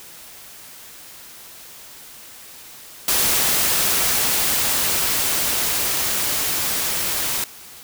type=noise with level ramp; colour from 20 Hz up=white; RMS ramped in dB=-18 to -23 dBFS; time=3.08-7.44 s; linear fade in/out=2 ms; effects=white hiss -41 dBFS RMS until 7.83 s